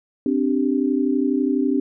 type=chord; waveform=sine; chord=C suspended second; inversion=none; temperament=equal; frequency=261.6 / 293.7 / 392 Hz; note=C4 / D4 / G4; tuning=0 / 0 / 0 cents; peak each=-20 / -21 / -25 dBFS; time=0.26-1.8 s; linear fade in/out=2 ms; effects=none